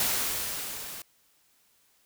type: noise with level ramp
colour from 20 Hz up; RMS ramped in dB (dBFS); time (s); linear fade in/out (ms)
white; -26 to -41; 0-1.02; 2
effects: white hiss -66 dBFS RMS until 2.05 s